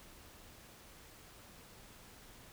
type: silence
effects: pink hiss -57 dBFS RMS until 2.52 s